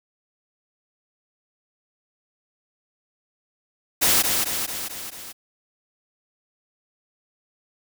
white noise with echo, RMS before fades -18 dBFS, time 4.01-4.23 s, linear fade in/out 20 ms, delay 220 ms, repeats 5, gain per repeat -4 dB, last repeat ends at 5.33 s, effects none

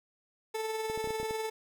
30% pulse tone with tremolo, 440 Hz, A4, in tune, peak -28 dBFS, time 0.54-1.5 s, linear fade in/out 10 ms, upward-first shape triangle, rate 20 Hz, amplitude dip 45%
clicks, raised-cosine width 2 ms, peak -28 dBFS, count 8, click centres 0.899 / 0.976 / 1.043 / 1.074 / 1.106 / 1.2 / 1.23 / 1.309 s
effects none

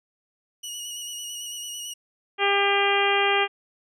20% pulse tone with vibrato, 2909 Hz, F#7, 30 cents flat, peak -27 dBFS, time 0.63-1.94 s, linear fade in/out 10 ms, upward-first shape square, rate 9 Hz, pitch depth 23 cents each way
harmonic tone, 400 Hz, G4, 35 cents sharp, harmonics 1 / 2 / 3 / 4 / 5 / 6 / 7 / 8, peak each -25 / -25 / -28 / -29 / -28 / -27 / -28 / -30 dBFS, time 2.38-3.48 s, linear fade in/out 50 ms
effects none

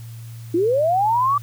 sine linear sweep, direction up, 318.5 to 1174.7 Hz, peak -15 dBFS, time 0.54-1.38 s, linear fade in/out 5 ms, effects added 115 Hz sine -33 dBFS peak until 1.42 s + white hiss -49 dBFS RMS until 1.42 s

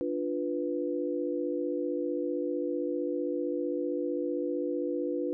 sine chord, B diminished, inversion first, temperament equal, 293.7 / 349.2 / 493.9 Hz, D4 / F4 / B4, 0 / 0 / 0 cents, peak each -33 dBFS, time 0.01-5.33 s, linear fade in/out 0 ms, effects none

